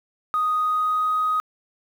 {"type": "tone with pitch glide", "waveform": "sine", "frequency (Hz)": [1244.5, 1253.2], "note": ["D#6", "D#6"], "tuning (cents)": [0, 12], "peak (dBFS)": -18, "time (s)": [0.34, 1.4], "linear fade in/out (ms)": 0, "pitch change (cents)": 12, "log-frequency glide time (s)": [0.56, 1.17], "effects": ["tanh soft clip ceiling -15 dBFS", "8-bit"]}